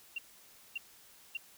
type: tone bursts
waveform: sine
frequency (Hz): 2761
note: F7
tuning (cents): -20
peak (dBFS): -34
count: 3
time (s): 0.16-1.372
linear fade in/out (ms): 5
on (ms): 24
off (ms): 570
effects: white hiss -59 dBFS RMS until 1.57 s